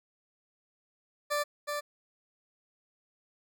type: tone with echo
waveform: 20% pulse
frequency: 587.3 Hz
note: D5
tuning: in tune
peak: -23 dBFS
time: 1.3-1.44 s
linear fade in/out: 20 ms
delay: 370 ms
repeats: 1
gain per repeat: -4 dB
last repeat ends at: 1.81 s
effects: none